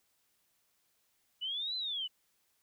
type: linear two-way sweep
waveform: sine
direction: up then down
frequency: 2914 to 4082 to 2914 Hz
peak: -34 dBFS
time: 1.41-2.08 s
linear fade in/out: 20 ms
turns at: 1.76 s
effects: white hiss -75 dBFS RMS until 2.62 s